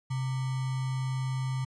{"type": "tone with sample-and-hold", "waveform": "sine", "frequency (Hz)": 130.81, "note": "C3", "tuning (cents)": 0, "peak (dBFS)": -28, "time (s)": [0.1, 1.65], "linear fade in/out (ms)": 10, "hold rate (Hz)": 1050, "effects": ["resampled to 22050 Hz"]}